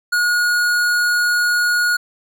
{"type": "tone with tanh clipping", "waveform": "sine", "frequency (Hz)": 1444, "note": "F#6", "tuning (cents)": -43, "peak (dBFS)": -16, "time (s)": [0.12, 1.97], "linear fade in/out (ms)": 10, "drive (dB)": 18, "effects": []}